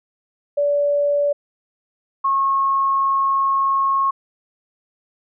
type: tone pair in turn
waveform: sine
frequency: 577 / 1089.2 Hz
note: D5 / C#6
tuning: -31 / -31 cents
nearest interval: major seventh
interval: 1100 cents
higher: second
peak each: -15 dBFS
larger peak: neither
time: 0.57-1.33 / 2.24-4.11 s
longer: second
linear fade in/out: 10 ms
effects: none